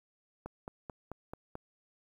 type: click train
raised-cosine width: 1 ms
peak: -27 dBFS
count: 6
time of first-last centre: 0.46-1.554 s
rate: 4.57 Hz
effects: 10-bit